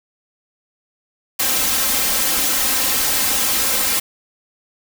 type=noise with comb filter; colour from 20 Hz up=white; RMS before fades=-18 dBFS; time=1.39-4 s; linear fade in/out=10 ms; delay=3.8 ms; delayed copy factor=+1; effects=none